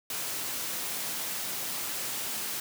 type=high-pass noise; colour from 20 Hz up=white; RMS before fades=-34 dBFS; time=0.1-2.6 s; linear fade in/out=2 ms; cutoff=100 Hz; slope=24 dB/octave; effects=none